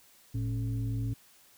sine tone with frequency modulation, 112.8 Hz, A2, 44 cents sharp, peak -29 dBFS, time 0.34-1.14 s, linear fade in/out 10 ms, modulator 162 Hz, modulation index 0.64, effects white hiss -60 dBFS RMS until 1.57 s

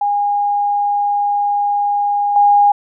sine tone with level steps, 817 Hz, G#5, 29 cents flat, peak -13 / -7 dBFS, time 0.01-2.72 s, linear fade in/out 5 ms, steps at 2.36 s, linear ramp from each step 2 ms, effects none

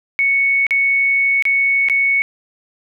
sine tone with dropouts, 2217 Hz, C#7, in tune, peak -12 dBFS, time 0.19-2.22 s, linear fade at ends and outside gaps 0 ms, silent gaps 0.667-0.708 / 1.424-1.453 / 1.886-1.898 s, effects none

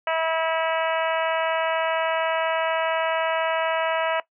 harmonic tone, 324.2 Hz, E4, 29 cents flat, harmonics 2 / 3 / 4 / 5 / 6 / 7 / 8 / 9, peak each -24 / -28 / -30 / -32 / -34 / -35 / -36 / -37 dBFS, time 0.07-4.2 s, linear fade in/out 2 ms, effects noise-tail reverb RT60 0.1 s tail -18 dB re dry

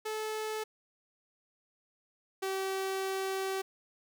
sawtooth tone pair in turn, 433.4 / 384.1 Hz, A4 / G4, -26 / -35 cents, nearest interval major second, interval 209 cents, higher first, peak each -30 / -28 dBFS, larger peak second, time 0.05-0.64 / 2.42-3.62 s, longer second, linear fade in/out 10 ms, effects none

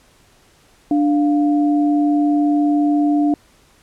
sine tone pair together, 294.3 / 700 Hz, D4 / F5, +4 / +4 cents, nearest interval octave + minor third, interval 1500 cents, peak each -13 / -23 dBFS, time 0.91-3.34 s, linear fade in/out 2 ms, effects pink hiss -53 dBFS RMS until 3.82 s + low-pass 11000 Hz 12 dB/octave

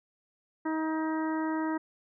harmonic tone, 316.3 Hz, D#4, 29 cents sharp, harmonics 1 / 2 / 3 / 4 / 5 / 6, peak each -29 / -40 / -36 / -42 / -43 / -44 dBFS, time 0.65-1.78 s, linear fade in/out 10 ms, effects none

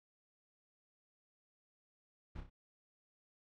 brown noise with echo, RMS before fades -45 dBFS, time 2.35-2.41 s, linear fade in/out 10 ms, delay 30 ms, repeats 3, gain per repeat -6 dB, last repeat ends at 2.5 s, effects low-pass 4000 Hz 12 dB/octave

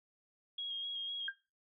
sine tone with vibrato, 3276 Hz, G#7, 24 cents flat, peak -37 dBFS, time 0.58-1.28 s, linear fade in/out 5 ms, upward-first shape square, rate 4 Hz, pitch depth 17 cents each way
sine tone with exponential decay, 1595 Hz, G6, 30 cents sharp, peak -31 dBFS, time 1.28-1.36 s, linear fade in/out 2 ms, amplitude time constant 16 ms
effects noise-tail reverb RT60 0.3 s tail -21 dB re dry

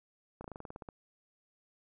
slowing click train, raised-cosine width 1 ms, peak -30 dBFS, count 11, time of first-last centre 0.41-0.888 s, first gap 33 ms, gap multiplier 1.08, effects none

